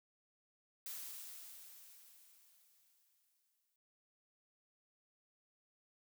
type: noise with exponential decay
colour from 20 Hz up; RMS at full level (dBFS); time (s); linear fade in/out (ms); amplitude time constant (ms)
blue; -45; 0.86-3.76; 2; 630
effects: none